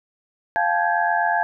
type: tone cluster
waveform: sine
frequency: 697 / 778 / 866 / 1576 / 1664 Hz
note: F5 / G5 / A5 / G6 / G#6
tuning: -4 / -13 / -28 / +9 / +3 cents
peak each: -22 / -29 / -22 / -28 / -24 dBFS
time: 0.56-1.43 s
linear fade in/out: 0 ms
effects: none